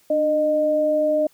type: tone pair together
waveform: sine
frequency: 297.9 / 612.9 Hz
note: D4 / D#5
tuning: +25 / -26 cents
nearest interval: octave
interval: 1249 cents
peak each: -25 / -17 dBFS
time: 0.1-1.27 s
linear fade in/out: 5 ms
effects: white hiss -58 dBFS RMS until 1.33 s